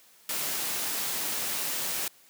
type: noise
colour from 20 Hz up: white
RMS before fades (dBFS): -31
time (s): 0.29-2.08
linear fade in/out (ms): 2
effects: white hiss -58 dBFS RMS until 2.29 s + high-pass 150 Hz 12 dB/octave